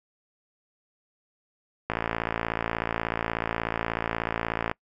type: click train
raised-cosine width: 0.5 ms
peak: -11 dBFS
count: 160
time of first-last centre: 1.9-4.714 s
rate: 56.5 Hz
effects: noise-tail reverb RT60 0.1 s tail -25 dB re dry